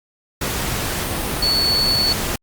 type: tone in noise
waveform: sine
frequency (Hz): 4435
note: C#8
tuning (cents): 0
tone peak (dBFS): -15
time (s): 1.42-2.13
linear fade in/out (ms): 5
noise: pink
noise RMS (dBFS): -23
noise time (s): 0.41-2.36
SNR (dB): +5
effects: Opus 48 kbps